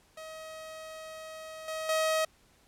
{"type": "tone with level steps", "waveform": "sawtooth", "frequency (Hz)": 634, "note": "D#5", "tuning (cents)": 32, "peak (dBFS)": [-38, -30, -22], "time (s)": [0.17, 2.25], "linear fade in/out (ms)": 5, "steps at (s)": [1.68, 1.89], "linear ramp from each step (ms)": 2, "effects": ["pink hiss -64 dBFS RMS until 2.67 s", "low-pass 12000 Hz 12 dB/octave"]}